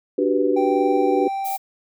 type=chord; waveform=sine; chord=G major seventh; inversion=second; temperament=equal; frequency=293.7 / 370 / 392 / 493.9 Hz; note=D4 / F#4 / G4 / B4; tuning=0 / 0 / 0 / 0 cents; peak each=-22 dBFS; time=0.18-1.28 s; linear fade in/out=5 ms
type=tone; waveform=triangle; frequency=782 Hz; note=G5; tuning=4 cents flat; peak=-21 dBFS; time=0.56-1.57 s; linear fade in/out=10 ms
type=noise; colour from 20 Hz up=violet; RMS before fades=-32 dBFS; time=1.44-1.58 s; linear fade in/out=20 ms
effects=none